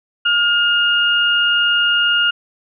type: tone pair together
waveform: sine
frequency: 1418.6 / 2839 Hz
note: F6 / F7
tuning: +27 / +28 cents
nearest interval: octave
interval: 1201 cents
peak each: -15 / -15 dBFS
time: 0.25-2.31 s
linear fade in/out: 10 ms
effects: none